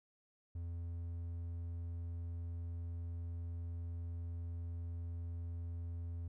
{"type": "tone", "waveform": "triangle", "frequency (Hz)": 85, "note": "F2", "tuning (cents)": -46, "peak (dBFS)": -38, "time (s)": [0.55, 6.28], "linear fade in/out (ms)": 5, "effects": []}